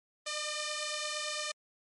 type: beating tone pair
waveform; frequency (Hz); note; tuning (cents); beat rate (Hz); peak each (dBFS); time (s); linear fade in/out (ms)
5% pulse; 600 / 608.8; D5 / D#5; +37 / -38; 8.8; -24 / -28; 0.26-1.52; 10
effects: MP3 48 kbps